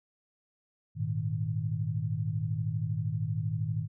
sine chord, Ab suspended second, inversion none, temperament equal, 103.83 / 116.54 / 155.56 Hz, Ab2 / Bb2 / Eb3, 0 / 0 / 0 cents, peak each -33 dBFS, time 0.95-3.88 s, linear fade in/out 50 ms, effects none

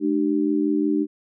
sine tone with amplitude modulation, 300 Hz, D4, 37 cents sharp, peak -14 dBFS, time 0-1.07 s, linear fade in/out 50 ms, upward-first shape sine, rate 85.6 Hz, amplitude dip 95%, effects none

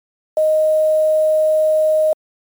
sine tone with quantisation, 622.3 Hz, D#5, in tune, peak -11 dBFS, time 0.37-2.13 s, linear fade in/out 2 ms, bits 6, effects MP3 96 kbps

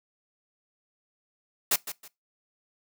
white noise with echo, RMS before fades -23 dBFS, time 1.71-1.76 s, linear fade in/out 5 ms, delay 160 ms, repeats 2, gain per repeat -12 dB, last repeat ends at 2.08 s, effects noise-tail reverb RT60 0.2 s tail -21 dB re dry + high-pass 200 Hz 12 dB/octave

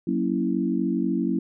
sine chord, F# dominant seventh, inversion none, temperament equal, 185 / 233.1 / 277.2 / 329.6 Hz, F#3 / A#3 / C#4 / E4, 0 / 0 / 0 / 0 cents, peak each -27 dBFS, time 0.07-1.39 s, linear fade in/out 5 ms, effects none

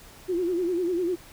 sine tone with vibrato, 353.4 Hz, F4, 21 cents sharp, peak -23 dBFS, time 0.28-1.16 s, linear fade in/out 20 ms, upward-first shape sine, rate 10 Hz, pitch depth 94 cents each way, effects pink hiss -49 dBFS RMS until 1.32 s

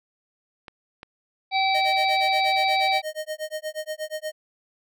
clicks, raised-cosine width 0.3 ms, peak -23 dBFS, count 2, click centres 0.682 / 1.031 s
harmonic tone, 770 Hz, G5, 31 cents flat, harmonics 1 / 3 / 5 / 6, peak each -21 / -25 / -28 / -32 dBFS, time 1.51-3.02 s, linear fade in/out 50 ms
square tone with tremolo, 619 Hz, D#5, 9 cents flat, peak -27 dBFS, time 1.74-4.32 s, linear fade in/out 10 ms, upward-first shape sine, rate 8.4 Hz, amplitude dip 100%
effects none

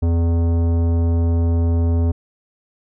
sine tone with tanh clipping, 84.1 Hz, E2, 35 cents sharp, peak -16 dBFS, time 0.02-2.12 s, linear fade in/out 10 ms, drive 15 dB, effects none

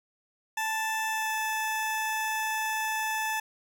20% pulse tone with pitch glide, 879 to 873.4 Hz, A5 to A5, -2 to -13 cents, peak -23 dBFS, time 0.57-3.4 s, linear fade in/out 5 ms, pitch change -11 cents, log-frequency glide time 1.08-1.36 s, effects none

